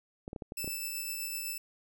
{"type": "clicks", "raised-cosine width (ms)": 2, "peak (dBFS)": -26, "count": 7, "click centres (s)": [0.279, 0.331, 0.362, 0.422, 0.521, 0.644, 0.677]}
{"type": "tone with tremolo", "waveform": "5% pulse", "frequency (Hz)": 2637, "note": "E7", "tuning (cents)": 0, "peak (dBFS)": -25, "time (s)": [0.57, 1.58], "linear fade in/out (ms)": 5, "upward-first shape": "sine", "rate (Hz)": 7.9, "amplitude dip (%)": 25}
{"effects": []}